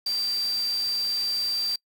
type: tone in noise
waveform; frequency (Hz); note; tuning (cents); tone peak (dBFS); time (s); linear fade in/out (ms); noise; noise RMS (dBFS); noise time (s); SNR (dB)
sine; 4693; D8; -2; -24; 0.06-1.76; 5; white; -40; 0.06-1.76; +13
effects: noise-tail reverb RT60 0.1 s tail -26 dB re dry